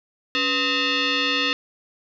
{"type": "tone with frequency modulation", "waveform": "sine", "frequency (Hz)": 493.9, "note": "B4", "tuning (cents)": 0, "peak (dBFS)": -19, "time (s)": [0.35, 1.53], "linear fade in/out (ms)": 0, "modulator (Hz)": 774, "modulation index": 4.8, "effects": []}